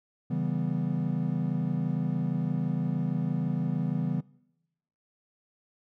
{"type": "chord", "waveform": "triangle", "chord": "C# half-diminished seventh", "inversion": "none", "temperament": "equal", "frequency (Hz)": [138.59, 164.81, 196, 246.9], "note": ["C#3", "E3", "G3", "B3"], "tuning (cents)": [0, 0, 0, 0], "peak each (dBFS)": [-30, -28, -32, -32], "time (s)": [0.3, 4.21], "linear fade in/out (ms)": 10, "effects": ["noise-tail reverb RT60 0.9 s tail -23 dB re dry"]}